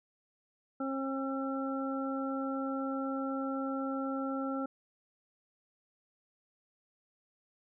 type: harmonic tone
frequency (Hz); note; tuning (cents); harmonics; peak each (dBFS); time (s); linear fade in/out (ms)
269.2; C4; +49; 1 / 2 / 3 / 5; -34 / -39 / -44 / -40; 0.8-4.66; 5
effects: none